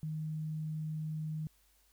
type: tone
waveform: sine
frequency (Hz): 155.56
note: D#3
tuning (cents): 0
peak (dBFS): -35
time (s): 0.03-1.47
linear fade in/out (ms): 0
effects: added 50 Hz sine -70 dBFS peak until 1.92 s + white hiss -70 dBFS RMS until 1.92 s